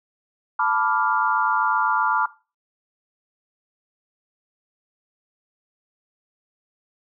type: chord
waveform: sine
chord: B half-diminished seventh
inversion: third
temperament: equal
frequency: 880 / 987.8 / 1174.7 / 1396.9 Hz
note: A5 / B5 / D6 / F6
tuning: 0 / 0 / 0 / 0 cents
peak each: -24 dBFS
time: 0.59-2.26 s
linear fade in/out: 5 ms
effects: noise-tail reverb RT60 0.3 s tail -17 dB re dry